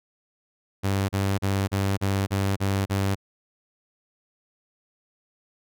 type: tone bursts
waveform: sawtooth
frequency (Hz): 98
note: G2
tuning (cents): 0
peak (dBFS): -18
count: 8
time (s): 0.83-3.155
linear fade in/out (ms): 20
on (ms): 260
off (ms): 35
effects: none